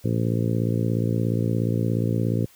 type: harmonic tone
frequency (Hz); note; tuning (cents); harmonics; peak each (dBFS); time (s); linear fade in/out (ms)
57; A#1; -38; 2 / 3 / 4 / 5 / 6 / 7 / 8 / 9; -23 / -27 / -29 / -31 / -33 / -34 / -35 / -36; 0.04-2.46; 10
effects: white hiss -54 dBFS RMS until 2.55 s